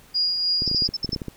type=tone with tremolo; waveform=sine; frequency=4863 Hz; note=D#8; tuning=40 cents flat; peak=-18 dBFS; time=0.14-0.88 s; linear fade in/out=20 ms; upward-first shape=triangle; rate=3.3 Hz; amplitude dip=45%
type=clicks; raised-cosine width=3 ms; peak=-17 dBFS; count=12; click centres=0.621 / 0.677 / 0.714 / 0.747 / 0.822 / 0.89 / 1.046 / 1.092 / 1.131 / 1.162 / 1.218 / 1.283 s
type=tone bursts; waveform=sine; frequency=5274 Hz; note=E8; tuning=in tune; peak=-23 dBFS; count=6; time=0.66-1.152 s; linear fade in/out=5 ms; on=32 ms; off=60 ms
effects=pink hiss -52 dBFS RMS until 1.36 s